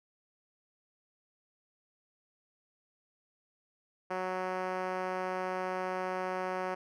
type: tone with band-pass filter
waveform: 5% pulse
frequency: 185 Hz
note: F#3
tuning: in tune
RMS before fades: -35 dBFS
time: 4.1-6.75 s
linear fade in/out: 10 ms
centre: 540 Hz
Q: 0.83
effects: none